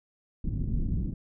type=low-pass noise; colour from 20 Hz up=pink; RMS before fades=-29 dBFS; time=0.44-1.14 s; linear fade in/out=5 ms; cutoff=240 Hz; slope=24 dB/octave; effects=none